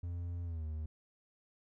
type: tone with pitch glide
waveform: triangle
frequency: 86.8 to 77.78 Hz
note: F2 to D#2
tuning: -10 to 0 cents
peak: -35 dBFS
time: 0.03-0.86 s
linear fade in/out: 5 ms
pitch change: -190 cents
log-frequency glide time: 0.44-0.65 s
effects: none